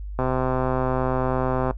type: click train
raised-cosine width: 1 ms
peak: -10 dBFS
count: 197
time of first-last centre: 0.19-1.709 s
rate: 129 Hz
effects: noise-tail reverb RT60 0.1 s tail -17 dB re dry + added 50 Hz sine -30 dBFS peak until 1.77 s